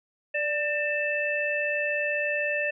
sine tone cluster, 587 / 1796 / 2638 Hz, D5 / A6 / E7, -1 / +35 / +1 cents, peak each -29 dBFS, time 0.34-2.71 s, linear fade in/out 10 ms, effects none

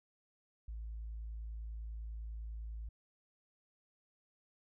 sine tone, 55 Hz, A1, in tune, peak -40 dBFS, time 0.68-2.89 s, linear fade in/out 5 ms, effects tanh soft clip ceiling -37 dBFS

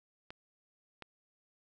clicks, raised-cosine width 0.3 ms, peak -29 dBFS, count 2, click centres 0.305 / 1.023 s, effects none

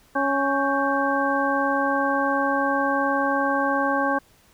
harmonic tone with a mistuned harmonic, 277.2 Hz, C#4, in tune, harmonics 1 / 2 / 3 / 4 / 6, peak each -26 / -26 / -26 / -26 / -26 dBFS, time 0.15-4.19 s, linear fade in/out 10 ms, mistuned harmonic 6, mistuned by -100 cents, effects pink hiss -57 dBFS RMS until 4.53 s

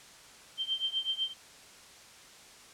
sine tone with tremolo, 3136 Hz, G7, in tune, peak -26 dBFS, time 0.57-1.34 s, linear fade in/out 50 ms, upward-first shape triangle, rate 8 Hz, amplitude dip 95%, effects white hiss -53 dBFS RMS until 2.73 s + low-pass 8000 Hz 12 dB/octave

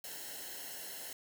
white noise with comb filter, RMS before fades -45 dBFS, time 0.04-1.13 s, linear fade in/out 2 ms, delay 0.84 ms, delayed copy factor -0.75, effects none

